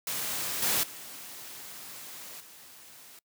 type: noise with level steps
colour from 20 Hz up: white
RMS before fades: -33 / -27 / -44 / -51 dBFS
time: 0.07-3.19 s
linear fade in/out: 2 ms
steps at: 0.62 / 0.83 / 2.4 s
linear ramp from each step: 5 ms
effects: noise-tail reverb RT60 0.1 s tail -23 dB re dry + high-pass 100 Hz 12 dB/octave